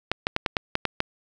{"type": "clicks", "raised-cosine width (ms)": 0.3, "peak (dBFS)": -6, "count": 8, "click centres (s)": [0.116, 0.269, 0.364, 0.462, 0.568, 0.754, 0.853, 1.004], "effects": []}